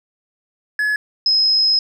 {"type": "tone pair in turn", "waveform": ["triangle", "sine"], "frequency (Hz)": [1700, 5118], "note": ["G#6", "D#8"], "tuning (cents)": [40, 48], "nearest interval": "octave + perfect fifth", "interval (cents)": 1908, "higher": "second", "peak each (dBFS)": [-14, -12], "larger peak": "second", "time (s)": [[0.79, 0.96], [1.26, 1.79]], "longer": "second", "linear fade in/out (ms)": 2, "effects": []}